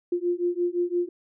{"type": "beating tone pair", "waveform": "sine", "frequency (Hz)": [348.4, 354.2], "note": ["F4", "F4"], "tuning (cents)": [-4, 24], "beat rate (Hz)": 5.8, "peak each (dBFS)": [-26, -26], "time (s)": [0.12, 1.09], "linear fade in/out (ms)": 5, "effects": []}